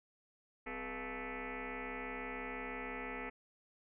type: tone with frequency modulation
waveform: sine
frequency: 863 Hz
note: A5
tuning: 34 cents flat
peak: -40 dBFS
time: 0.66-3.3 s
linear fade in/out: 10 ms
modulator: 224 Hz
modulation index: 6.7
effects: none